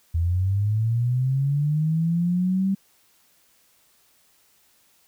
sine linear sweep, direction up, 81 to 196 Hz, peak -19 dBFS, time 0.14-2.75 s, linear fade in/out 10 ms, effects white hiss -61 dBFS RMS until 5.07 s

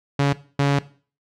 sawtooth tone bursts at uneven times, 141.1 Hz, C#3, 31 cents sharp, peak -12 dBFS, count 2, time 0.19-0.33 / 0.59-0.79 s, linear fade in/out 5 ms, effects noise-tail reverb RT60 0.4 s tail -17 dB re dry + low-pass 5000 Hz 12 dB/octave

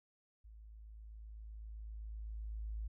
sine tone with level ramp, 53.9 Hz, A1, 35 cents flat, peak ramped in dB -53 to -38 dBFS, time 0.44-2.88 s, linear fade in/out 10 ms, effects none

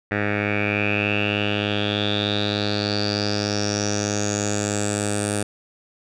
10% pulse tone with low-pass filter sweep, 103.3 Hz, G#2, 9 cents flat, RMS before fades -23 dBFS, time 0.11-5.43 s, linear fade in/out 5 ms, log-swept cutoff 2000 to 9100 Hz, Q 8.7, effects none

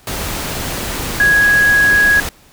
sine tone in noise, 1661.2 Hz, G#6, in tune, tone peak -8 dBFS, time 1.2-2.2 s, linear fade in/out 2 ms, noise pink, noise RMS -22 dBFS, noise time 0.07-2.29 s, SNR +11 dB, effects pink hiss -47 dBFS RMS until 2.52 s

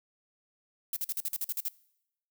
violet noise bursts, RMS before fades -32 dBFS, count 10, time 0.93-1.684 s, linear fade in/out 2 ms, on 34 ms, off 46 ms, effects noise-tail reverb RT60 0.8 s tail -22 dB re dry

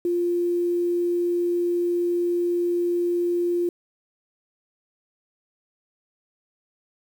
sine tone with quantisation, 349.2 Hz, F4, in tune, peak -20 dBFS, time 0.05-3.69 s, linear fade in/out 2 ms, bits 8, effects none

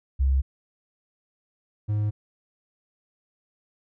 sine / triangle tone pair in turn, 66.9 / 105.28 Hz, C2 / G#2, +39 / +24 cents, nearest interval minor sixth, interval 785 cents, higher second, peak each -18 / -20 dBFS, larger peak first, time 0.19-0.42 / 1.88-2.11 s, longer neither, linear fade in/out 20 ms, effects none

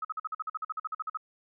sine tone bursts, 1275 Hz, D#6, 42 cents sharp, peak -30 dBFS, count 16, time 0.02-1.173 s, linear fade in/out 5 ms, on 28 ms, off 47 ms, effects none

